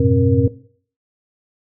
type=tone cluster; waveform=sine; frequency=91.9 / 107.4 / 125.2 / 268.6 / 471.5 Hz; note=F#2 / A2 / B2 / C4 / A#4; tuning=-11 / -41 / +24 / +46 / +20 cents; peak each=-18 dBFS; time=0-0.48 s; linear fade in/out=5 ms; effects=noise-tail reverb RT60 0.5 s tail -17 dB re dry